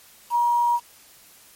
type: tone with quantisation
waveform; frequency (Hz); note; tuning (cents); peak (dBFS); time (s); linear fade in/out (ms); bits
sine; 953; A#5; +38; -17; 0.3-0.8; 50; 7
effects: white hiss -51 dBFS RMS until 1.55 s + MP3 64 kbps